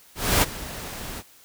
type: noise with ADSR envelope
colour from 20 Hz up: pink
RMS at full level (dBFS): -17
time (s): 0.15-1.23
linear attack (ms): 270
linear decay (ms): 30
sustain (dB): -18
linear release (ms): 42
effects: white hiss -53 dBFS RMS until 1.44 s